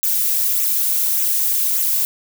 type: noise with flanger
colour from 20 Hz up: violet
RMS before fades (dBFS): -18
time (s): 0.03-2.05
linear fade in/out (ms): 0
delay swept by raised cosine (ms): 0.2 to 3.3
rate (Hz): 1.7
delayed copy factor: -0.55
effects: none